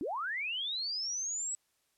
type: linear sweep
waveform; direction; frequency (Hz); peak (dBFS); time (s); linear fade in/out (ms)
sine; up; 246.9 to 7902; -33; 0.01-1.55; 0
effects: white hiss -75 dBFS RMS until 1.97 s + low-pass 12000 Hz 12 dB/octave